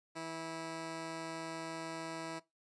10% pulse tone pair together, 163.15 / 326.3 Hz, E3 / E4, -18 / -18 cents, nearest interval octave, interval 1200 cents, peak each -38 / -36 dBFS, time 0.15-2.4 s, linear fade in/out 20 ms, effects noise-tail reverb RT60 0.2 s tail -19 dB re dry + resampled to 22050 Hz

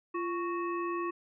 harmonic tone with a mistuned harmonic, 370 Hz, F#4, in tune, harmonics 1 / 3 / 5 / 7, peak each -33 / -35 / -46 / -46 dBFS, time 0.14-1.11 s, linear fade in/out 10 ms, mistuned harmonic 1, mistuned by -120 cents, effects none

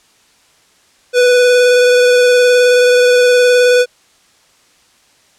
square tone with vibrato, 493.9 Hz, B4, in tune, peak -7 dBFS, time 1.13-3.86 s, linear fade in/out 50 ms, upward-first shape square, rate 19 Hz, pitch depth 11 cents each way, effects white hiss -51 dBFS RMS until 5.38 s + low-pass 8000 Hz 12 dB/octave

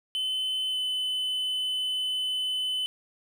triangle tone with pitch glide, 3043 to 3022 Hz, F#7 to F#7, +48 to +36 cents, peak -25 dBFS, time 0.15-2.86 s, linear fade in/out 0 ms, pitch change -12 cents, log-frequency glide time 0.7-0.77 s, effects none

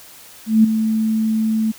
sine tone with ADSR envelope, 220 Hz, A3, in tune, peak -6 dBFS, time 0.46-1.72 s, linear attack 180 ms, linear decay 10 ms, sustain -9 dB, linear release 14 ms, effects white hiss -42 dBFS RMS until 1.78 s

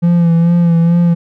triangle tone with vibrato, 169.8 Hz, F3, 48 cents flat, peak -5 dBFS, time 0.02-1.15 s, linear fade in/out 20 ms, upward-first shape sine, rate 2.3 Hz, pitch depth 34 cents each way, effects none

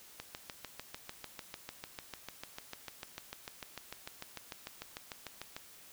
click train, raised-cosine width 0.2 ms, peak -24 dBFS, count 37, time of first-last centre 0.2-5.565 s, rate 6.71 Hz, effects white hiss -56 dBFS RMS until 5.92 s

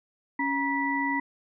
sine tone cluster, 278.1 / 952 / 1968 Hz, C#4 / A#5 / B6, +6 / +36 / -7 cents, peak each -29 dBFS, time 0.39-1.2 s, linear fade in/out 5 ms, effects none

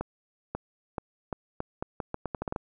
accelerating click train, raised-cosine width 1 ms, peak -17 dBFS, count 14, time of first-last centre 0.01-2.562 s, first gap 540 ms, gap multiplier 0.8, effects none

